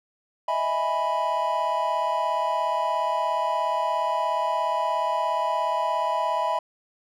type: chord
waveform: triangle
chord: E major seventh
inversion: third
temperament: equal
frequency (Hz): 622.3 / 659.3 / 830.6 / 987.8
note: D#5 / E5 / G#5 / B5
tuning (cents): 0 / 0 / 0 / 0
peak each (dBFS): -29 / -27 / -28 / -23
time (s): 0.48-6.59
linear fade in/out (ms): 5
effects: none